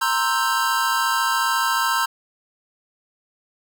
square chord, C dominant seventh, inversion third, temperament equal, 932.3 / 1046.5 / 1318.5 / 1568 Hz, Bb5 / C6 / E6 / G6, 0 / 0 / 0 / 0 cents, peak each -25 dBFS, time 0.01-2.06 s, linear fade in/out 10 ms, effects none

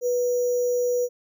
sine tone with sample-and-hold, 490 Hz, B4, 14 cents flat, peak -20 dBFS, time 0.01-1.09 s, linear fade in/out 50 ms, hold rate 6300 Hz, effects none

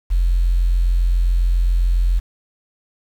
sine tone, 43.68 Hz, F1, 1 cent sharp, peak -12 dBFS, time 0.1-2.2 s, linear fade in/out 20 ms, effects tanh soft clip ceiling -8 dBFS + 7-bit

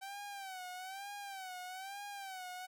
sawtooth tone with vibrato, 769 Hz, G5, 33 cents flat, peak -40 dBFS, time 0.01-2.67 s, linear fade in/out 20 ms, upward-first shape sine, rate 1.1 Hz, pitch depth 100 cents each way, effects none

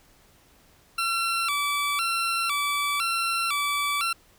20% pulse tone with vibrato, 1251 Hz, D#6, 9 cents sharp, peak -19 dBFS, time 0.98-4.13 s, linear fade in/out 5 ms, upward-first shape square, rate 0.99 Hz, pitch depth 140 cents each way, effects pink hiss -58 dBFS RMS until 4.38 s

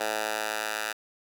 10% pulse tone with high-pass filter sweep, 108 Hz, A2, 32 cents flat, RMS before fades -31 dBFS, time 0-0.93 s, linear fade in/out 10 ms, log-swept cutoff 700 to 1200 Hz, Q 1.2, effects none

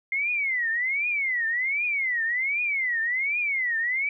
sine tone with vibrato, 2099 Hz, C7, 5 cents sharp, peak -23 dBFS, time 0.12-4.09 s, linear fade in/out 2 ms, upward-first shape triangle, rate 1.3 Hz, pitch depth 290 cents each way, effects none

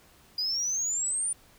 sine exponential sweep, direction up, 4854 to 9397 Hz, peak -25 dBFS, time 0.38-1.33 s, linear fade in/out 5 ms, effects tanh soft clip ceiling -24 dBFS + pink hiss -58 dBFS RMS until 1.58 s

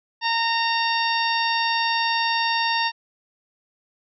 harmonic tone, 920 Hz, A#5, 23 cents flat, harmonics 1 / 2 / 3 / 4 / 5 / 6, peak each -23 / -26 / -28 / -29 / -30 / -31 dBFS, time 0.21-2.92 s, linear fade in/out 50 ms, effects none

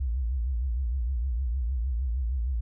sine tone with vibrato, 61.8 Hz, B1, 2 cents sharp, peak -25 dBFS, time 0-2.61 s, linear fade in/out 10 ms, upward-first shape triangle, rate 6.5 Hz, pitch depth 210 cents each way, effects none

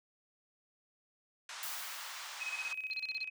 pink band-pass noise, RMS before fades -46 dBFS, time 1.49-2.73 s, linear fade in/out 2 ms, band 900 to 7700 Hz, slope 24 dB/octave
blue noise with exponential decay, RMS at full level -40 dBFS, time 1.63-3.15 s, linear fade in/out 0 ms, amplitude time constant 330 ms
sine tone with tremolo, 2535 Hz, D#7, 32 cents sharp, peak -35 dBFS, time 2.4-3.3 s, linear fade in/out 20 ms, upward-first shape square, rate 16 Hz, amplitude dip 65%
sine tone bursts, 4186 Hz, C8, in tune, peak -40 dBFS, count 6, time 2.91-3.231 s, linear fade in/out 0 ms, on 26 ms, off 33 ms
effects none

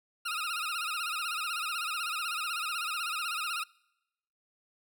20% pulse tone with vibrato, 1318.5 Hz, E6, in tune, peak -27 dBFS, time 0.25-3.64 s, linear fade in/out 10 ms, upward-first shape sine, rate 16 Hz, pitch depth 120 cents each way, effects noise-tail reverb RT60 0.9 s tail -25 dB re dry

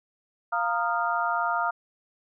harmonic tone with a mistuned harmonic, 232.5 Hz, A#3, 4 cents flat, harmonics 3 / 4 / 5 / 6, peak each -29 / -29 / -29 / -29 dBFS, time 0.52-1.71 s, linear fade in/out 10 ms, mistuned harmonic 5, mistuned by +100 cents, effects none

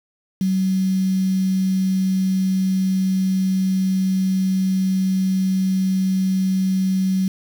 sine tone with quantisation, 189 Hz, F#3, 37 cents sharp, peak -16 dBFS, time 0.41-7.28 s, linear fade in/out 2 ms, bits 6, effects none

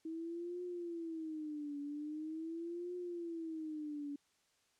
sine tone with vibrato, 320 Hz, D#4, 49 cents sharp, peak -40 dBFS, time 0.05-4.16 s, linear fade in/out 5 ms, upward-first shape triangle, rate 0.43 Hz, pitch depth 200 cents each way, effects white hiss -75 dBFS RMS until 4.79 s + low-pass 8000 Hz 12 dB/octave

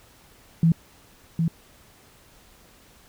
sine tone with echo, 164.81 Hz, E3, in tune, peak -14 dBFS, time 0.63-0.72 s, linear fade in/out 2 ms, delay 760 ms, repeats 1, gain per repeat -5 dB, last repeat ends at 1.48 s, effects pink hiss -54 dBFS RMS until 3.08 s

